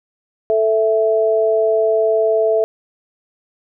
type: tone pair together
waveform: sine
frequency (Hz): 440 / 659.3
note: A4 / E5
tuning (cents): 0 / 0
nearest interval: perfect fifth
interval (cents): 700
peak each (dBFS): -15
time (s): 0.5-2.64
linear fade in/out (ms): 0
effects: none